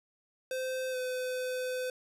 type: tone with pitch glide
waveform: square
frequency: 517 to 507.2 Hz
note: C5 to B4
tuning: -21 to +46 cents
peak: -33 dBFS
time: 0.51-1.9 s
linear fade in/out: 2 ms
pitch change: -33 cents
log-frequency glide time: 0.91-0.96 s
effects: resampled to 32000 Hz

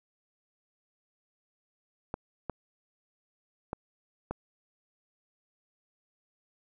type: clicks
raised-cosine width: 1 ms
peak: -19 dBFS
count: 4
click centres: 2.141 / 2.497 / 3.731 / 4.31 s
effects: none

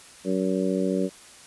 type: harmonic tone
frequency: 94.2 Hz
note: F#2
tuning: 32 cents sharp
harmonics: 2 / 3 / 4 / 5 / 6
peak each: -26 / -28 / -29 / -30 / -31 dBFS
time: 0.24-1.1 s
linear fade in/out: 50 ms
effects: white hiss -48 dBFS RMS until 1.46 s + resampled to 24000 Hz

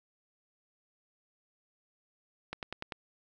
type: click train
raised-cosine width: 0.3 ms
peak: -21 dBFS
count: 5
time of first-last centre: 2.53-2.922 s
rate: 10.2 Hz
effects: none

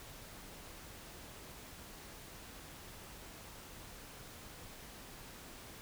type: silence
effects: pink hiss -52 dBFS RMS until 5.81 s

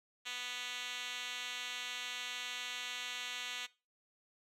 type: tone with band-pass filter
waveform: 5% pulse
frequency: 246.9 Hz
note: B3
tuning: in tune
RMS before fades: -42 dBFS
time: 0.25-3.67 s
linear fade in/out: 20 ms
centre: 3900 Hz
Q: 1.8
effects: noise-tail reverb RT60 0.3 s tail -20 dB re dry

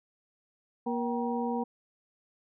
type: harmonic tone with a mistuned harmonic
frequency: 237.6 Hz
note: A#3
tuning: 33 cents sharp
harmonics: 1 / 2 / 3 / 4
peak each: -31 / -34 / -36 / -37 dBFS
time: 0.86-1.64 s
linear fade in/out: 10 ms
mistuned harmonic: 3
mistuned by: +140 cents
effects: none

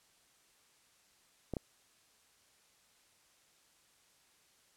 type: clicks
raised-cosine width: 2 ms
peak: -23 dBFS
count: 2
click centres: 1.537 / 1.568 s
effects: white hiss -68 dBFS RMS until 4.76 s + low-pass 10000 Hz 12 dB/octave

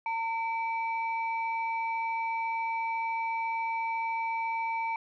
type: tone pair together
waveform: sine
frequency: 907 / 2309 Hz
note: A#5 / D7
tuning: -48 / -30 cents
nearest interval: octave + major third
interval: 1618 cents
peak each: -29 / -35 dBFS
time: 0.06-4.96 s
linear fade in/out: 2 ms
effects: tanh soft clip ceiling -21 dBFS

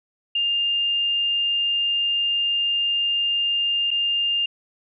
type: tone with dropouts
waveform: sine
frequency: 2807 Hz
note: F7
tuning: 8 cents sharp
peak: -19 dBFS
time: 0.35-4.46 s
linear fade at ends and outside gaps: 5 ms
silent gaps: 3.907-3.912 s
effects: none

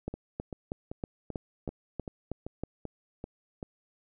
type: two click trains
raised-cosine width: 2 ms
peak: -24 / -20 dBFS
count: 10 / 9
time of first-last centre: 0.14-3.628 / 0.08-2.636 s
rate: 2.58 / 3.13 Hz
effects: none

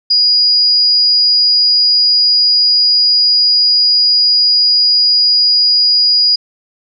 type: tone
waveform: sine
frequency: 4893 Hz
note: D#8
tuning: 30 cents flat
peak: -7 dBFS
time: 0.1-6.36 s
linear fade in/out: 10 ms
effects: none

